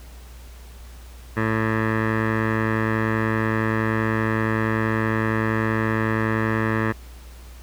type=tone with low-pass filter; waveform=15% pulse; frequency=110.6 Hz; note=A2; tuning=9 cents sharp; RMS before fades=-22 dBFS; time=1.36-6.93 s; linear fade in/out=20 ms; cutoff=1700 Hz; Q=3.5; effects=added 60 Hz sine -39 dBFS peak until 7.62 s + pink hiss -49 dBFS RMS until 7.62 s